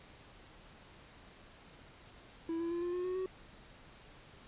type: tone with pitch steps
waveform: triangle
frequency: 329.6 / 336.7 / 344 / 351.4 / 359 / 366.8 / 374.7 Hz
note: E4 / E4 / F4 / F4 / F4 / F#4 / F#4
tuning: 0 / +37 / -26 / +11 / +48 / -15 / +22 cents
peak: -32 dBFS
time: 2.49-3.26 s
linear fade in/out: 2 ms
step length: 110 ms
effects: pink hiss -57 dBFS RMS until 4.47 s + resampled to 8000 Hz